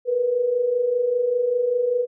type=tone pair together; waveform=sine; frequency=467.3 / 492.4 Hz; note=A#4 / B4; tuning=+4 / -5 cents; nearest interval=minor second; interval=91 cents; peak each=-26 / -19 dBFS; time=0.05-2.07 s; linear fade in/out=50 ms; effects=none